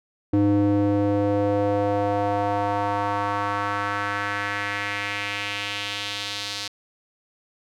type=tone with band-pass filter sweep; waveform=square; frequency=101.7 Hz; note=G#2; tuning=36 cents flat; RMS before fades=-24 dBFS; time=0.33-6.68 s; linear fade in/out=5 ms; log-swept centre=300 to 4400 Hz; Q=2.1; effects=none